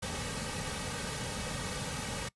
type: noise with comb filter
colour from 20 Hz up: pink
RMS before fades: -37 dBFS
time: 0.02-2.29 s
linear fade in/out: 10 ms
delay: 2.9 ms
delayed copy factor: -0.7
effects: noise-tail reverb RT60 0.1 s tail -22 dB re dry + resampled to 24000 Hz